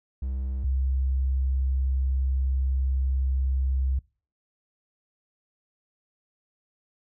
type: tone pair in turn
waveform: triangle / sine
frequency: 65.41 / 65.94 Hz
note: C2 / C2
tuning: 0 / +14 cents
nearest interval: unison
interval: 14 cents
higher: second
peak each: -25 / -22 dBFS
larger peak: second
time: 0.22-0.64 / 0.64-3.99 s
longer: second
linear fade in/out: 5 ms
effects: noise-tail reverb RT60 0.4 s tail -24 dB re dry